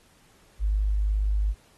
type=tone; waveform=sine; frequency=51.3 Hz; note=G#1; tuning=21 cents flat; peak=-21 dBFS; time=0.59-1.55 s; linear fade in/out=50 ms; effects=pink hiss -60 dBFS RMS until 1.77 s + AAC 32 kbps